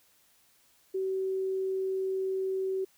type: tone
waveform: sine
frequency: 380.8 Hz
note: F#4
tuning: 50 cents sharp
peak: -28 dBFS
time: 0.94-2.85 s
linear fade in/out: 10 ms
effects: white hiss -65 dBFS RMS until 2.97 s